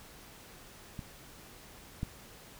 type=clicks; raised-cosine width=5 ms; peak=-27 / -21 dBFS; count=2; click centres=0.992 / 2.031 s; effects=pink hiss -53 dBFS RMS until 2.59 s